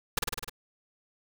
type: noise with echo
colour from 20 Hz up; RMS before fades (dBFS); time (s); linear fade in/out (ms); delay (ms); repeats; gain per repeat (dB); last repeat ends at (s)
pink; -26; 0.17-0.19; 5; 51; 6; -2; 0.496
effects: none